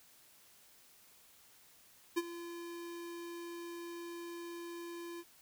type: tone with ADSR envelope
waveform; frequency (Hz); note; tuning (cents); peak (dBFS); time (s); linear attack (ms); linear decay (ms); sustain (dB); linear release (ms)
square; 342; F4; -36; -29; 2.16-5.24; 18; 37; -15; 45
effects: white hiss -63 dBFS RMS until 5.41 s